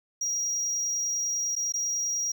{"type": "tone with dropouts", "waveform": "triangle", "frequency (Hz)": 5710, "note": "F8", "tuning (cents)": 37, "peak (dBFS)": -25, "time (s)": [0.21, 2.32], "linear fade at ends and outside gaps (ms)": 5, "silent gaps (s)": [[1.554, 1.563], [1.723, 1.738]], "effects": []}